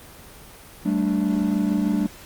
triangle chord, G suspended second, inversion none, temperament equal with one note detuned, 193.52 / 220 / 293.7 Hz, G3 / A3 / D4, -22 / 0 / 0 cents, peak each -21 / -22 / -22 dBFS, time 0.85-2.07 s, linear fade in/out 10 ms, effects pink hiss -44 dBFS RMS until 2.25 s + Opus 24 kbps

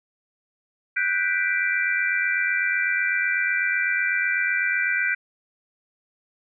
sine chord, G major seventh, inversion third, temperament equal, 1480 / 1568 / 1975.5 / 2349 Hz, F#6 / G6 / B6 / D7, 0 / 0 / 0 / 0 cents, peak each -26 dBFS, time 0.96-5.15 s, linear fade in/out 10 ms, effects none

